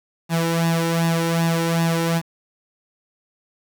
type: tone with flanger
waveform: sawtooth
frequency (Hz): 166.2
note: E3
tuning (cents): +15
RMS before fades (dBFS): -20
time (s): 0.29-2.22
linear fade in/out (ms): 50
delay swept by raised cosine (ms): 1.1 to 2.2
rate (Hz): 2.6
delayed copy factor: +0.7
effects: 7-bit